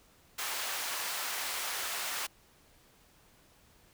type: high-pass noise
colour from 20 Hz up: pink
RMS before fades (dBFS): -36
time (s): 0.38-2.27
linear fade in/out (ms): 10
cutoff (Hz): 960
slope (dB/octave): 12
effects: pink hiss -63 dBFS RMS until 3.93 s